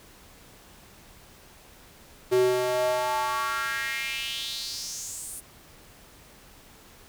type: tone with high-pass filter sweep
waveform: square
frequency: 125.1 Hz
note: B2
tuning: 23 cents sharp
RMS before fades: -28 dBFS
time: 2.31-5.41 s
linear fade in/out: 20 ms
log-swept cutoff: 340 to 10000 Hz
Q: 4.1
effects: pink hiss -52 dBFS RMS until 7.08 s